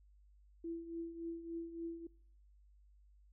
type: tone with tremolo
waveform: sine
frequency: 334 Hz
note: E4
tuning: 23 cents sharp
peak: -38 dBFS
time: 0.64-2.07 s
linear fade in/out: 5 ms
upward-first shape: triangle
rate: 3.5 Hz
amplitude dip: 70%
effects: noise-tail reverb RT60 0.7 s tail -26 dB re dry + added 50 Hz sine -62 dBFS peak until 3.32 s